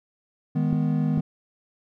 triangle chord, G# minor, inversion second, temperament equal with one note detuned, 156.92 / 207.7 / 246.9 Hz, D#3 / G#3 / B3, +15 / 0 / 0 cents, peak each -21 / -26 / -24 dBFS, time 0.55-1.21 s, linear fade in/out 10 ms
clicks, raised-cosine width 3 ms, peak -19 dBFS, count 2, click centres 0.729 / 1.177 s
effects none

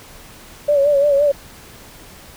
sine tone with vibrato, 571 Hz, D5, 49 cents flat, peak -11 dBFS, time 0.68-1.32 s, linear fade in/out 10 ms, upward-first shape sine, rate 5.8 Hz, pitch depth 61 cents each way, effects pink hiss -41 dBFS RMS until 2.36 s

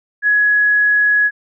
sine tone, 1679 Hz, G#6, 18 cents sharp, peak -10 dBFS, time 0.22-1.31 s, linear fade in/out 50 ms, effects none

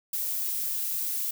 violet noise, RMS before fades -30 dBFS, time 0.13-1.31 s, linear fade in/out 5 ms, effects none

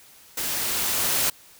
white noise with level ramp, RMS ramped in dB -28 to -22 dBFS, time 0.37-1.3 s, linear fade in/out 5 ms, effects white hiss -51 dBFS RMS until 1.59 s

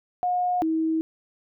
sine tone pair in turn, 720 / 320.7 Hz, F#5 / E4, -47 / -48 cents, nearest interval octave + major second, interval 1401 cents, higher first, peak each -21 dBFS, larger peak neither, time 0.23-0.62 / 0.62-1.01 s, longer neither, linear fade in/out 0 ms, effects none

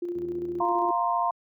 sine tone with tremolo, 349.2 Hz, F4, in tune, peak -27 dBFS, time 0.02-0.91 s, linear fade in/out 5 ms, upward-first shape square, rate 15 Hz, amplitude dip 35%
click train, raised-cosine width 3 ms, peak -32 dBFS, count 37, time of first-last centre 0.16-0.609 s, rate 80.2 Hz
sine chord, F suspended fourth, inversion none, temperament equal, 698.5 / 932.3 / 1046.5 Hz, F5 / Bb5 / C6, 0 / 0 / 0 cents, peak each -27 dBFS, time 0.6-1.31 s, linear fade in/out 5 ms
effects high-pass 100 Hz 12 dB/octave

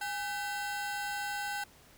40% pulse ring-modulated tone, 1174.7 Hz, D6, in tune, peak -30 dBFS, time 0.01-1.64 s, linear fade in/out 5 ms, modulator 356 Hz, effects pink hiss -59 dBFS RMS until 1.97 s

